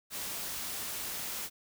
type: noise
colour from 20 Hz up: white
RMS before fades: -38 dBFS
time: 0.1-1.5 s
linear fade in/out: 50 ms
effects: none